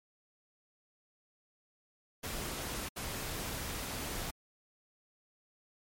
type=noise bursts at uneven times; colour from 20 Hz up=pink; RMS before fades=-39 dBFS; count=2; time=2.23-2.89 / 2.96-4.31 s; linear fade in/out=10 ms; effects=MP3 64 kbps